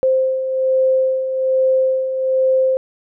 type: beating tone pair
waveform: sine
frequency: 522 / 523.2 Hz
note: C5 / C5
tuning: -4 / 0 cents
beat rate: 1.2 Hz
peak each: -22 / -14 dBFS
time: 0.03-2.77 s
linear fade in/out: 0 ms
effects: none